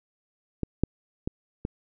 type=clicks; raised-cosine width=3 ms; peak=-14 / -8 / -15 / -16 dBFS; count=4; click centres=0.633 / 0.836 / 1.275 / 1.651 s; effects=none